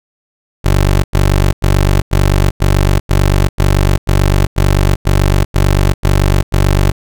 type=tone bursts; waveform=20% pulse; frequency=48.23 Hz; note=G1; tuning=27 cents flat; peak=-3 dBFS; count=13; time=0.64-6.92 s; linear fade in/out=20 ms; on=400 ms; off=90 ms; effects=none